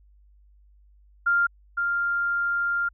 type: tone pair in turn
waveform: sine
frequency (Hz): 1396.9 / 1396.9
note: F6 / F6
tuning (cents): 0 / 0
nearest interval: unison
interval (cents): 0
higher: neither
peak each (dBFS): -18 / -22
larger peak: first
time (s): 1.26-1.47 / 1.77-2.89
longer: second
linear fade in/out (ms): 10
effects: added 50 Hz sine -53 dBFS peak until 2.93 s